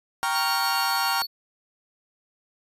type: chord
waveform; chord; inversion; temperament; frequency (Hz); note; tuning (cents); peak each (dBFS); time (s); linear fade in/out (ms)
40% pulse; G half-diminished seventh; none; equal; 784 / 932.3 / 1108.7 / 1396.9; G5 / Bb5 / Db6 / F6; 0 / 0 / 0 / 0; -28 / -27 / -30 / -27; 0.23-1.22; 0
type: tone with tremolo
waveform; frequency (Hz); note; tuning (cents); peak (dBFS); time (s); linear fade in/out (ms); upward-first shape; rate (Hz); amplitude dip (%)
square; 4435; C#8; 0; -27; 0.34-1.27; 20; triangle; 7.1; 30
effects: resampled to 32000 Hz